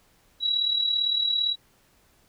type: tone with amplitude modulation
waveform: sine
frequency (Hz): 3896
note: B7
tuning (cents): -24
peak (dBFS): -19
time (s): 0.4-1.56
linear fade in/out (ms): 50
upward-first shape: sine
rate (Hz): 37.7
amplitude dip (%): 60
effects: pink hiss -62 dBFS RMS until 2.28 s